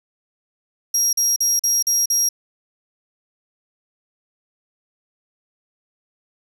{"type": "tone bursts", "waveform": "35% pulse", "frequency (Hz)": 5640, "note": "F8", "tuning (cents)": 16, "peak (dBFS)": -13, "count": 6, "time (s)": [0.94, 2.29], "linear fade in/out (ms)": 5, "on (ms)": 190, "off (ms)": 42, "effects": []}